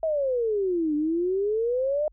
sine exponential two-way sweep, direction down then up, 656 to 293.7 to 618 Hz, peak -22 dBFS, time 0.03-2.08 s, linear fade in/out 2 ms, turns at 0.95 s, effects added 46 Hz sine -53 dBFS peak until 2.12 s

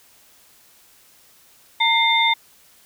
sine tone cluster, 916 / 2103 / 3604 Hz, A#5 / C7 / A7, -31 / +8 / +41 cents, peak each -19 dBFS, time 1.8-2.34 s, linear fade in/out 10 ms, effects white hiss -53 dBFS RMS until 2.85 s

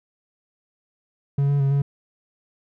triangle tone with pitch steps, 140.2 / 142.2 / 137.6 / 140.7 Hz, C#3 / C#3 / C#3 / C#3, +20 / +45 / -12 / +26 cents, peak -15 dBFS, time 1.38-1.82 s, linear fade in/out 5 ms, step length 110 ms, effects none

